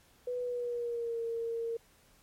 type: tone with pitch glide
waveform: sine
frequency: 493.9 to 460.8 Hz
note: B4 to A#4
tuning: 0 to -20 cents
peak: -32 dBFS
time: 0.27-1.77 s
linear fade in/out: 5 ms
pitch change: -120 cents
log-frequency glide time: 0.4-1.2 s
effects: pink hiss -64 dBFS RMS until 2.22 s + MP3 64 kbps